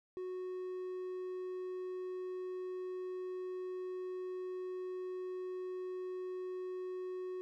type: tone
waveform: triangle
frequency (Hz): 368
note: F#4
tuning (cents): -9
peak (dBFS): -37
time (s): 0.17-7.41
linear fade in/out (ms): 0
effects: none